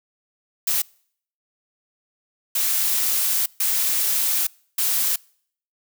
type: noise bursts at uneven times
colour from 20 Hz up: blue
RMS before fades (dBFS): -21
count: 4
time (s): 0.67-0.82 / 2.55-3.46 / 3.6-4.47 / 4.78-5.16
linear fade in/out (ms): 5
effects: noise-tail reverb RT60 0.6 s tail -26 dB re dry